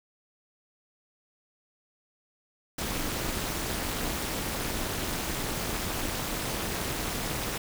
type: noise with amplitude modulation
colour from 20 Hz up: pink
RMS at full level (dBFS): -28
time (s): 2.78-7.58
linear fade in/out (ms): 5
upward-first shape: sine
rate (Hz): 273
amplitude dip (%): 90
effects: none